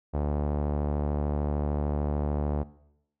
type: tone with low-pass filter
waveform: sawtooth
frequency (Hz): 73.42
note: D2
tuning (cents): 0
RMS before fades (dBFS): -28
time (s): 0.13-2.64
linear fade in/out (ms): 20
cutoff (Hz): 730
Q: 1.6
effects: noise-tail reverb RT60 0.8 s tail -19 dB re dry